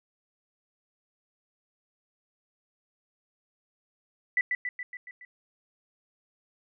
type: tone with echo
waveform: sine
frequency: 1981 Hz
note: B6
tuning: 5 cents sharp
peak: -21 dBFS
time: 4.37-4.41 s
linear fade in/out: 2 ms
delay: 140 ms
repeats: 6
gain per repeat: -4 dB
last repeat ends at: 5.25 s
effects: none